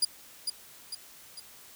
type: tone with echo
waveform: 30% pulse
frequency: 4857 Hz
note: D#8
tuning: 43 cents flat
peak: -19 dBFS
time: 0.02-0.05 s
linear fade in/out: 5 ms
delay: 450 ms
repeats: 3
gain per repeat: -6 dB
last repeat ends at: 1.4 s
effects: white hiss -52 dBFS RMS until 1.75 s